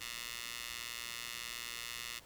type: tone with high-pass filter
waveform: 15% pulse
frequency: 118.5 Hz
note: A#2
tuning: 29 cents sharp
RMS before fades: -44 dBFS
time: 0-2.2 s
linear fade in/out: 20 ms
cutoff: 2500 Hz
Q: 1.1
effects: pink hiss -59 dBFS RMS until 2.25 s